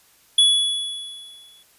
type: tone with exponential decay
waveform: square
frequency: 3395 Hz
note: G#7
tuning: 37 cents sharp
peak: -11 dBFS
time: 0.38-1.63 s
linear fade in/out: 5 ms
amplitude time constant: 270 ms
effects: white hiss -56 dBFS RMS until 1.78 s + resampled to 32000 Hz